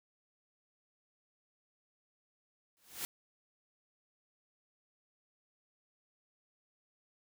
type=noise with exponential growth; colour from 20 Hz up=white; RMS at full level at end=-36 dBFS; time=2.77-3.05 s; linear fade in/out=0 ms; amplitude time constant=59 ms; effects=none

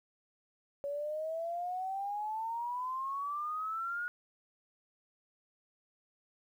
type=exponential sweep; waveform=sine; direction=up; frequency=561 to 1454 Hz; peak=-34 dBFS; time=0.84-4.08 s; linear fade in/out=0 ms; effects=11-bit

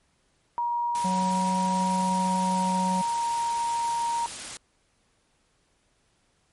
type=tone with pitch glide; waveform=sine; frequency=951 to 935.7 Hz; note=A#5 to A#5; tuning=+34 to +6 cents; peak=-24 dBFS; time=0.58-4.26 s; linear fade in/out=0 ms; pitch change=-28 cents; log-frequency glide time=1.76-3.01 s
type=noise; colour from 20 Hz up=white; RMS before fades=-37 dBFS; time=0.95-4.57 s; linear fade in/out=0 ms
type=harmonic tone; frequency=185 Hz; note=F#3; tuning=in tune; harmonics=1 / 3 / 4; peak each=-26 / -36 / -39 dBFS; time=1.04-3.02 s; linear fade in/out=10 ms
effects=pink hiss -68 dBFS RMS until 6.52 s + MP3 48 kbps

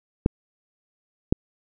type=clicks; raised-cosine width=3 ms; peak=-4 dBFS; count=2; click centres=0.261 / 1.325 s; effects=none

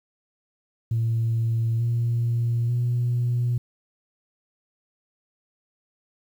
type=tone with pitch steps; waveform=sine; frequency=114.3 / 117.65 / 121.1 Hz; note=A#2 / A#2 / B2; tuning=-34 / +16 / -34 cents; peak=-19 dBFS; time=0.91-3.58 s; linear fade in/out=5 ms; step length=890 ms; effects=tanh soft clip ceiling -17 dBFS + 9-bit

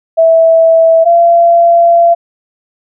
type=tone pair in turn; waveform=sine; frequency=655 / 682.2 Hz; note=E5 / F5; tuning=-11 / -41 cents; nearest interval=minor second; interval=70 cents; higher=second; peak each=-3 dBFS; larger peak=neither; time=0.17-1.05 / 1.05-2.15 s; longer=second; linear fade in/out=20 ms; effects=none

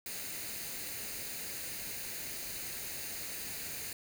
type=noise with comb filter; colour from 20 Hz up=white; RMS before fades=-41 dBFS; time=0.06-3.93 s; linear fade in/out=2 ms; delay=0.45 ms; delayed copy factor=+0.55; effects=none

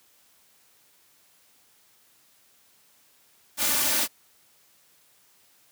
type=noise with comb filter; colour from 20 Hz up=white; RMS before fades=-24 dBFS; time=3.57-4.08 s; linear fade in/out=50 ms; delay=3.4 ms; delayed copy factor=+0.95; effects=white hiss -61 dBFS RMS until 5.71 s + high-pass 80 Hz 12 dB/octave

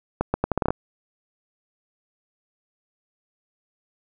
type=accelerating click train; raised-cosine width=1 ms; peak=-7 dBFS; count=9; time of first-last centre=0.21-0.705 s; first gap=130 ms; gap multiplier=0.77; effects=none

